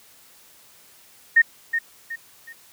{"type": "tone with echo", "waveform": "sine", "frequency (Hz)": 1843, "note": "A#6", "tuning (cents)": -20, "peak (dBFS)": -10, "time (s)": [1.36, 1.42], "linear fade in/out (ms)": 10, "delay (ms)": 370, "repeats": 3, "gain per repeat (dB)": -9, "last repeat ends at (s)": 2.53, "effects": ["white hiss -52 dBFS RMS until 2.72 s", "high-pass 60 Hz 12 dB/octave"]}